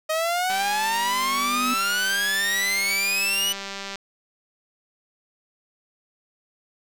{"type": "exponential sweep", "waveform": "sawtooth", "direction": "up", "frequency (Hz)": [622.3, 2983], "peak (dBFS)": -18, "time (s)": [0.09, 3.53], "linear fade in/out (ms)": 10}
{"type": "tone with exponential growth", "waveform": "sine", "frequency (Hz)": 246.9, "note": "B3", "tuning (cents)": 0, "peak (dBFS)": -24, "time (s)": [0.45, 1.74], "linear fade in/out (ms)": 5, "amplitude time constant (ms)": 280}
{"type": "click train", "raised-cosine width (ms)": 0.2, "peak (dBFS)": -16, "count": 682, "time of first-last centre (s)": [0.5, 3.957], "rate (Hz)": 197}
{"effects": []}